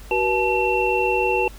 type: tone cluster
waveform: sine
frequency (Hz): 376.2 / 483.4 / 865 / 2712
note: F#4 / B4 / A5 / E7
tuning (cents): +29 / -37 / -30 / +49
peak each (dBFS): -23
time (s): 0.11-1.48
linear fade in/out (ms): 2
effects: added 50 Hz sine -38 dBFS peak until 1.58 s + pink hiss -46 dBFS RMS until 1.58 s